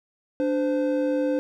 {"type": "tone pair together", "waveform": "triangle", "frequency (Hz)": [293.7, 515.6], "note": ["D4", "C5"], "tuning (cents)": [0, -26], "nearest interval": "minor seventh", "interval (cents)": 974, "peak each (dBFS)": -22, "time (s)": [0.4, 1.39], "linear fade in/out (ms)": 0, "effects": []}